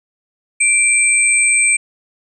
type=tone pair together; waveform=sine; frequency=2349 / 8218 Hz; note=D7 / C9; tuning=0 / -32 cents; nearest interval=octave + minor seventh; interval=2168 cents; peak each=-13 dBFS; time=0.6-1.77 s; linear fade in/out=10 ms; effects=none